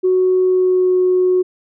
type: tone with pitch glide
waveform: sine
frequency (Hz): 370 to 366.4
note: F#4 to F#4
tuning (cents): 0 to -17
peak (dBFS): -10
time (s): 0.03-1.43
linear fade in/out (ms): 20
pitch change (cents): -17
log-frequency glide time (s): 0.43-0.98
effects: tanh soft clip ceiling -6 dBFS